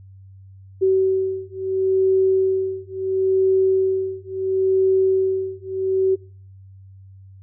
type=beating tone pair; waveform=sine; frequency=380 / 380.73 Hz; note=F#4 / F#4; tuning=+46 / +50 cents; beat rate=0.73 Hz; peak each=-19 dBFS; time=0.81-6.16 s; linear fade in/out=20 ms; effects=noise-tail reverb RT60 0.5 s tail -25 dB re dry + added 96 Hz sine -41 dBFS peak until 7.42 s